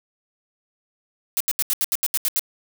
blue noise bursts, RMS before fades -21 dBFS, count 10, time 1.37-2.394 s, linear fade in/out 0 ms, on 34 ms, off 76 ms, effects none

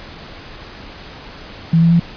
sine tone with pitch steps, 164.81 / 167.3 / 169.84 Hz, E3 / E3 / F3, 0 / +26 / -48 cents, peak -8 dBFS, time 1.73-1.997 s, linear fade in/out 5 ms, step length 89 ms, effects pink hiss -35 dBFS RMS until 2.16 s + resampled to 11025 Hz

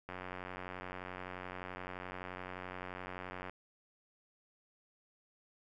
click train, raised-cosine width 0.5 ms, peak -28 dBFS, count 313, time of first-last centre 0.09-3.496 s, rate 91.6 Hz, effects none

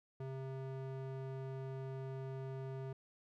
square tone with band-pass filter, 133.1 Hz, C3, 30 cents sharp, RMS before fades -44 dBFS, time 0.2-2.93 s, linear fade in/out 5 ms, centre 340 Hz, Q 0.65, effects none

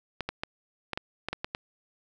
clicks, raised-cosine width 0.3 ms, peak -15 dBFS, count 9, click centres 0.207 / 0.29 / 0.435 / 0.933 / 0.975 / 1.286 / 1.33 / 1.445 / 1.549 s, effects none

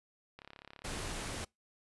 click train, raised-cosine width 0.3 ms, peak -33 dBFS, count 26, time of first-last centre 0.39-1.106 s, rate 34.9 Hz
pink noise, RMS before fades -40 dBFS, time 0.84-1.45 s, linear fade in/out 10 ms
effects noise-tail reverb RT60 0.2 s tail -26 dB re dry + resampled to 24000 Hz

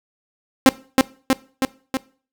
sawtooth tone with echo, 264.4 Hz, C4, 18 cents sharp, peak -3 dBFS, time 0.66-0.69 s, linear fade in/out 0 ms, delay 320 ms, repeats 4, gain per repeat -3 dB, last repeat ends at 1.97 s, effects noise-tail reverb RT60 0.4 s tail -20 dB re dry

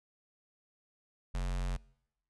square tone with notch filter, 45 Hz, F#1, 47 cents flat, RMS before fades -34 dBFS, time 1.34-1.77 s, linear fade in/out 10 ms, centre 340 Hz, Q 1.5, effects noise-tail reverb RT60 0.8 s tail -24 dB re dry + resampled to 24000 Hz

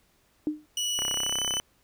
sine tone with exponential decay, 303.5 Hz, D#4, 43 cents flat, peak -21 dBFS, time 0.47-0.66 s, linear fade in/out 1 ms, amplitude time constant 40 ms
25% pulse tone with pitch glide, 2939 to 3002 Hz, F#7 to F#7, -12 to +24 cents, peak -23 dBFS, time 0.77-1.6 s, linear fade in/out 2 ms, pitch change +36 cents, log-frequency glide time 1.11-1.42 s
click train, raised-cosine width 0.5 ms, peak -19 dBFS, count 21, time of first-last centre 0.99-1.6 s, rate 32.8 Hz
effects pink hiss -66 dBFS RMS until 1.83 s

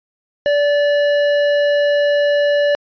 sine tone with hard clipping, 580 Hz, D5, 22 cents flat, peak -14 dBFS, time 0.46-2.75 s, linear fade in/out 0 ms, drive 12 dB, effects resampled to 11025 Hz

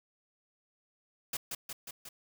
white noise with echo, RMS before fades -35 dBFS, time 1.33-1.37 s, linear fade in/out 5 ms, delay 180 ms, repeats 4, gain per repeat -3 dB, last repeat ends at 2.09 s, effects none

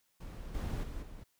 brown noise with level steps, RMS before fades -44 / -36 / -42 / -48 dBFS, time 0.2-1.24 s, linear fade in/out 10 ms, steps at 0.54 / 0.83 / 1.02 s, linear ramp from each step 10 ms, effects white hiss -75 dBFS RMS until 1.39 s

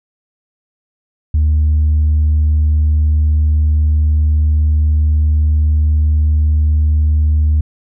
sine tone, 76.2 Hz, D#2, 36 cents flat, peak -7 dBFS, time 1.34-7.61 s, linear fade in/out 5 ms, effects tanh soft clip ceiling -7 dBFS

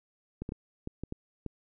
clicks, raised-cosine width 3 ms, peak -23 dBFS, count 7, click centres 0.42 / 0.491 / 0.521 / 0.874 / 1.036 / 1.124 / 1.463 s, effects none

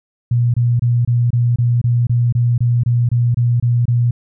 sine tone bursts, 120.1 Hz, B2, 48 cents flat, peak -11 dBFS, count 15, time 0.31-4.11 s, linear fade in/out 5 ms, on 230 ms, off 25 ms, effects none

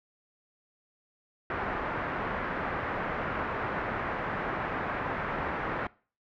white low-pass noise, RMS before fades -33 dBFS, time 1.5-5.87 s, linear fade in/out 2 ms, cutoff 1700 Hz, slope 24 dB/octave, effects noise-tail reverb RT60 0.4 s tail -22 dB re dry

